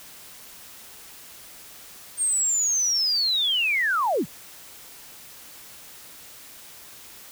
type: linear sweep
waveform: sine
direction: down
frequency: 8720 to 110 Hz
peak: -20 dBFS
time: 2.17-4.26 s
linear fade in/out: 50 ms
effects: white hiss -45 dBFS RMS until 7.31 s